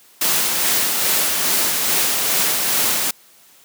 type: noise with tremolo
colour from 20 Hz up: white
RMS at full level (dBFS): -17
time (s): 0.21-3.11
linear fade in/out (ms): 5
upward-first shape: sine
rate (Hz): 2.4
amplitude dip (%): 30
effects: white hiss -50 dBFS RMS until 3.64 s + high-pass 150 Hz 12 dB/octave